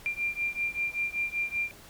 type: beating tone pair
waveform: sine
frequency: 2380 / 2385.2 Hz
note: D7 / D7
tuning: +22 / +26 cents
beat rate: 5.2 Hz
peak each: -31 / -32 dBFS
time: 0.06-1.71 s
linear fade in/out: 0 ms
effects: pink hiss -51 dBFS RMS until 1.89 s